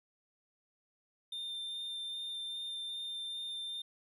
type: tone with vibrato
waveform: triangle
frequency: 3601 Hz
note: A7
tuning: 39 cents sharp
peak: -37 dBFS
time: 1.32-3.82 s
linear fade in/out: 5 ms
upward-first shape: sine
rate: 2.5 Hz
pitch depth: 10 cents each way
effects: none